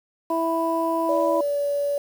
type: harmonic tone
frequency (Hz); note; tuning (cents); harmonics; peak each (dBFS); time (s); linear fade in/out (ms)
329.6; E4; 0; 1 / 2 / 3; -25 / -25 / -25; 0.3-1.41; 5
type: tone with pitch glide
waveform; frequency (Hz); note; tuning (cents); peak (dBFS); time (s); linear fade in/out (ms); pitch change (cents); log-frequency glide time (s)
sine; 576 to 571.4; D5 to D5; -34 to -48; -21; 1.09-1.98; 2; -14; 1.37-1.66
effects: 7-bit